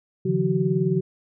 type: tone cluster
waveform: sine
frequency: 140 / 159.4 / 178.7 / 378.1 Hz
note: C#3 / D#3 / F3 / F#4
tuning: +18 / +42 / +40 / +38 cents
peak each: -25 / -26 / -24 / -24 dBFS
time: 0.25-1.01 s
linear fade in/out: 10 ms
effects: none